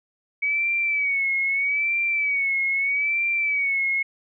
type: tone with vibrato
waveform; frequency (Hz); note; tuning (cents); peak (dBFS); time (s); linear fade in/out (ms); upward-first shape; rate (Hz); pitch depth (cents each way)
sine; 2261; C#7; +34; -20; 0.42-4.03; 10; sine; 0.79; 76
effects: none